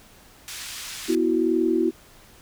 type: band-pass noise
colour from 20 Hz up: white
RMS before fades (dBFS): -36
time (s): 0.48-1.15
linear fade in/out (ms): 0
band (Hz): 1500 to 7400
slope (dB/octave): 12
type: chord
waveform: sine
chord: B suspended fourth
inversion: none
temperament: just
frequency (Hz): 246.9 / 329.3 / 370.4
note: B3 / E4 / F#4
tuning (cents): 0 / -2 / +2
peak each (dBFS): -26 / -21 / -23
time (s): 1.08-1.91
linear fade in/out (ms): 20
effects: pink hiss -51 dBFS RMS until 2.41 s